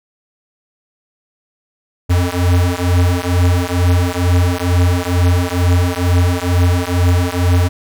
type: beating tone pair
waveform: square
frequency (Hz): 87.6 / 89.8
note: F2 / F2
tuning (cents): +6 / +49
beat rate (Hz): 2.2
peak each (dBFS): -15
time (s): 2.09-7.69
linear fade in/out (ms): 20
effects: none